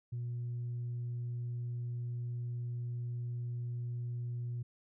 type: tone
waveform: sine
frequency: 120.6 Hz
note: B2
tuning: 41 cents flat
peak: -34 dBFS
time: 0.12-4.63 s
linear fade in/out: 10 ms
effects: tanh soft clip ceiling -33 dBFS